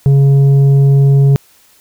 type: tone with tanh clipping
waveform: triangle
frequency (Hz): 138.59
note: C#3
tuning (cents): 0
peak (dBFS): -6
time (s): 0.06-1.36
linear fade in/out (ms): 0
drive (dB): 10
effects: white hiss -48 dBFS RMS until 1.8 s